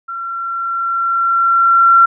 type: tone with level ramp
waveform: sine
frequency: 1363 Hz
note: F6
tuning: 43 cents flat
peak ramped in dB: -22 to -4 dBFS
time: 0.08-2.06 s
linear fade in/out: 10 ms
effects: none